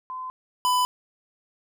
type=tone pair in turn; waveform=sine / square; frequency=1025 / 998.1 Hz; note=C6 / B5; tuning=-36 / +18 cents; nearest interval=unison; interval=46 cents; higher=first; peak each=-31 / -20 dBFS; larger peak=second; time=0.1-0.3 / 0.65-0.85 s; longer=neither; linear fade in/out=0 ms; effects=none